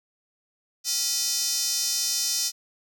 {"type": "tone with high-pass filter", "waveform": "square", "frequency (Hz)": 277.2, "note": "C#4", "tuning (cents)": 0, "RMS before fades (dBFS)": -26, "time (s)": [0.84, 2.52], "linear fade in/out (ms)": 50, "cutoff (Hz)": 5400, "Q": 3.2, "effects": []}